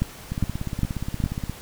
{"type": "two click trains", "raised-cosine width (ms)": 5, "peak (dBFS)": [-15, -9], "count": [21, 4], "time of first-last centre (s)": [[0.32, 1.496], [0.02, 1.24]], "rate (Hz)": [17, 2.46], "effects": ["pink hiss -42 dBFS RMS until 1.61 s"]}